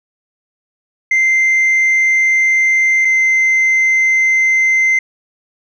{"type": "tone pair in turn", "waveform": "sine", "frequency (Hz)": [2084, 2075], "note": ["C7", "C7"], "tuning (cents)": [-7, -15], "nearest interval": "unison", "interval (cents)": 8, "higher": "first", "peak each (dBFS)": -7, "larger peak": "neither", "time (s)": [[1.11, 3.05], [3.05, 4.99]], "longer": "neither", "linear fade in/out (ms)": 5, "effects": ["tanh soft clip ceiling -8 dBFS"]}